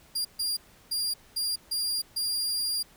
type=tone bursts at uneven times; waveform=sawtooth; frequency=4804 Hz; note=D8; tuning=38 cents sharp; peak=-24 dBFS; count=6; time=0.15-0.25 / 0.39-0.57 / 0.91-1.14 / 1.36-1.56 / 1.71-2.02 / 2.16-2.83 s; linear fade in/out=10 ms; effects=pink hiss -57 dBFS RMS until 2.96 s